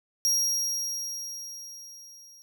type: tone with level ramp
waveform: 40% pulse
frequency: 5630 Hz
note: F8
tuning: 13 cents sharp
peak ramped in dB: -20 to -49 dBFS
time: 0.25-2.42 s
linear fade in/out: 0 ms
effects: none